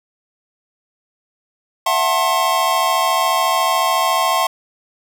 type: chord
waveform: square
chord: F# half-diminished seventh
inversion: third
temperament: just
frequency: 666 / 740 / 888 / 1065.6 Hz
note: E5 / F#5 / A5 / C6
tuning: +18 / 0 / +16 / +31 cents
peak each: -22 / -22 / -23 / -18 dBFS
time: 1.86-4.47 s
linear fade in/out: 5 ms
effects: none